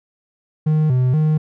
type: tone with vibrato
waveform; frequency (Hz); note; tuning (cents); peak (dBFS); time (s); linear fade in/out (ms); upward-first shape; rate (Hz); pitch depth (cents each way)
triangle; 140.2; C#3; +20; -11; 0.66-1.38; 10; square; 2.1; 170
effects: none